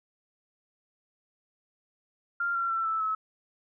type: tone with pitch steps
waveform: sine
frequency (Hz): 1393 / 1367.5 / 1342.4 / 1317.9 / 1293.7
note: F6 / F6 / E6 / E6 / E6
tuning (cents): -5 / -37 / +31 / -1 / -33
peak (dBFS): -26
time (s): 2.4-3.15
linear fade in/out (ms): 5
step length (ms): 150
effects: none